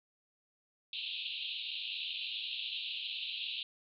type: band-pass noise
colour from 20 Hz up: pink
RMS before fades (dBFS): -40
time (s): 0.93-3.63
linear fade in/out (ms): 2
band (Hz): 2600 to 4100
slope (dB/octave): 96
effects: none